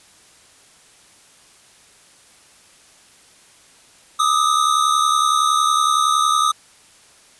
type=tone pair together; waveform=square; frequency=1203.2 / 1274 Hz; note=D6 / D#6; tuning=+42 / +41 cents; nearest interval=minor second; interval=99 cents; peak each=-18 dBFS; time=4.19-6.52 s; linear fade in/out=10 ms; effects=white hiss -50 dBFS RMS until 7.39 s + resampled to 24000 Hz